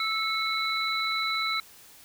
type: tone cluster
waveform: sine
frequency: 1314 / 2188 / 3971 Hz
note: E6 / C#7 / B7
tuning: -6 / -23 / +9 cents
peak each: -30 dBFS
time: 0-1.6 s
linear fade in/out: 2 ms
effects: white hiss -52 dBFS RMS until 2.04 s